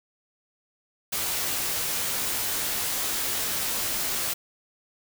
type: noise with comb filter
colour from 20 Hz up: white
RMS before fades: -28 dBFS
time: 1.12-4.34 s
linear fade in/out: 10 ms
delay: 16 ms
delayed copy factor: -0.5
effects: none